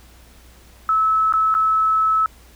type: tone with dropouts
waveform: sine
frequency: 1300 Hz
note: E6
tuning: 24 cents flat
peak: -14 dBFS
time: 0.89-2.26 s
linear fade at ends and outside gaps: 1 ms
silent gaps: 1.325-1.337 / 1.542-1.55 s
effects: added 60 Hz sine -47 dBFS peak until 2.55 s + pink hiss -50 dBFS RMS until 2.55 s